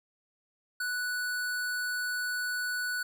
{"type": "tone", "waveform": "square", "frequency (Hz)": 1480, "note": "F#6", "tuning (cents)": 0, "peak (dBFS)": -31, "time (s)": [0.8, 3.03], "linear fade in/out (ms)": 5, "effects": []}